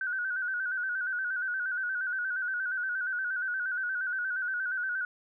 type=tone with vibrato; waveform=sine; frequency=1498 Hz; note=F#6; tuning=21 cents sharp; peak=-29 dBFS; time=0.01-5.05 s; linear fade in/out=2 ms; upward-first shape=square; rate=8.5 Hz; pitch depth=53 cents each way; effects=none